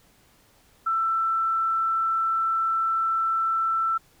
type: tone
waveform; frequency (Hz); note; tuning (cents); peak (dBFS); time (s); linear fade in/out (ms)
sine; 1333; E6; +19; -21; 0.86-3.98; 10
effects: pink hiss -59 dBFS RMS until 4.2 s